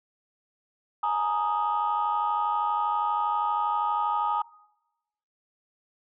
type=chord; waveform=sine; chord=Ab suspended second; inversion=none; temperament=equal with one note detuned; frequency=839.8 / 932.3 / 1244.5 Hz; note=Ab5 / Bb5 / Eb6; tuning=+19 / 0 / 0 cents; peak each=-27 dBFS; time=1.03-4.42 s; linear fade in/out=5 ms; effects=noise-tail reverb RT60 1.0 s tail -23 dB re dry + tanh soft clip ceiling -17 dBFS

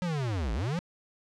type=linear two-way sweep; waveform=square; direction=down then up; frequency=185 to 50 to 185 Hz; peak=-29 dBFS; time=0.02-0.79 s; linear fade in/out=0 ms; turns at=0.53 s; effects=low-pass 6000 Hz 12 dB/octave

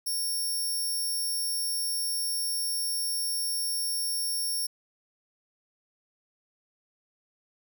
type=tone; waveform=10% pulse; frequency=5500 Hz; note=F8; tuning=27 cents flat; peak=-22 dBFS; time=0.06-4.67 s; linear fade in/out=10 ms; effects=none

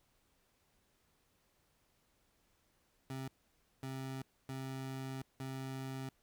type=tone bursts at uneven times; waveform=25% pulse; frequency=132.8 Hz; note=C3; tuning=26 cents sharp; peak=-37 dBFS; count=4; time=3.1-3.28 / 3.83-4.22 / 4.49-5.22 / 5.4-6.09 s; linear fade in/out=2 ms; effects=pink hiss -75 dBFS RMS until 6.22 s

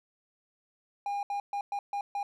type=tone bursts at uneven times; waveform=triangle; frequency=809 Hz; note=G#5; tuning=46 cents flat; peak=-28 dBFS; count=6; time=1.06-1.23 / 1.3-1.4 / 1.53-1.61 / 1.72-1.79 / 1.93-2.01 / 2.15-2.23 s; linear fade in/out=2 ms; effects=none

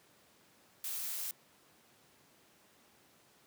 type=noise; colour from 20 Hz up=blue; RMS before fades=-39 dBFS; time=0.84-1.31 s; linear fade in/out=2 ms; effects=pink hiss -65 dBFS RMS until 3.46 s + high-pass 150 Hz 12 dB/octave

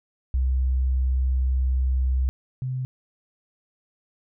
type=tone pair in turn; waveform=sine; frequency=64.5 / 128.78 Hz; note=C2 / C3; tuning=-24 / -27 cents; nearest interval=octave; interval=1197 cents; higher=second; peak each=-19 / -25 dBFS; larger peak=first; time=0.34-2.29 / 2.62-2.85 s; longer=first; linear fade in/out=0 ms; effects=none

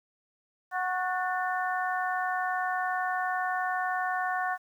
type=harmonic tone with a mistuned harmonic; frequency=368.1 Hz; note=F#4; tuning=9 cents flat; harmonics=2 / 3 / 4 / 5; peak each=-30 / -34 / -34 / -35 dBFS; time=0.71-4.58 s; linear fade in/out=50 ms; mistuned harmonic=5; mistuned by=-48 cents; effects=10-bit

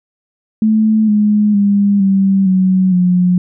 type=tone with pitch steps; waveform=sine; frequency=217.7 / 209.6 / 201.7 / 194.17 / 186.91 / 179.92 Hz; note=A3 / G#3 / G3 / G3 / F#3 / F#3; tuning=-18 / +16 / +50 / -16 / +18 / -48 cents; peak=-8 dBFS; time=0.62-3.38 s; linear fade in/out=2 ms; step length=460 ms; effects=none

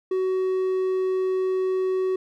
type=tone; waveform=triangle; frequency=374.7 Hz; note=F#4; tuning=22 cents sharp; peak=-19 dBFS; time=0.11-2.16 s; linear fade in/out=5 ms; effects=none

